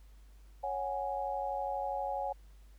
sine chord, C# suspended fourth, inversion none, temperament just, 554.4 / 739.2 / 831.5 Hz, C#5 / F#5 / G#5, 0 / -2 / +2 cents, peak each -38 / -38 / -36 dBFS, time 0.63-2.33 s, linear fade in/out 10 ms, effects added 50 Hz sine -53 dBFS peak until 2.78 s + pink hiss -69 dBFS RMS until 2.78 s

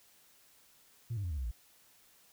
sine tone with pitch steps, 116.54 / 100.87 / 87.31 / 75.57 / 65.41 / 56.61 Hz, A#2 / G2 / F2 / D#2 / C2 / A1, 0 / +50 / 0 / -50 / 0 / +50 cents, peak -32 dBFS, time 1.1-1.514 s, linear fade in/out 10 ms, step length 69 ms, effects tanh soft clip ceiling -31 dBFS + white hiss -64 dBFS RMS until 2.32 s

